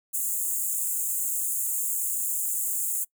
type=high-pass noise; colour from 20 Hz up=pink; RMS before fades=-28 dBFS; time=0.13-3.05 s; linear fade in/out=20 ms; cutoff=6900 Hz; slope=96 dB/octave; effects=noise-tail reverb RT60 0.1 s tail -23 dB re dry